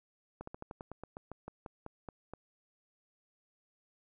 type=slowing click train; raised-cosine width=1 ms; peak=-29 dBFS; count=15; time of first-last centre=0.41-2.336 s; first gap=64 ms; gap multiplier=1.11; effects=none